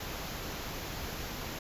pink band-stop noise, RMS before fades -39 dBFS, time 0-1.59 s, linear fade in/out 5 ms, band 7200 to 11000 Hz, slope 96 dB/octave, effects resampled to 32000 Hz

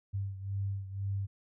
sine beating tone pair, 98 / 100 Hz, G2 / G2, 0 / +35 cents, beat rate 2 Hz, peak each -34 / -39 dBFS, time 0.13-1.27 s, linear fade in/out 20 ms, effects none

